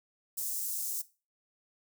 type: high-pass noise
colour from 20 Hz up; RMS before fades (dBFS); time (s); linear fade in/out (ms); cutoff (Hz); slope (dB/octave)
white; -35; 0.37-1.02; 10; 6300; 24
effects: noise-tail reverb RT60 0.3 s tail -17 dB re dry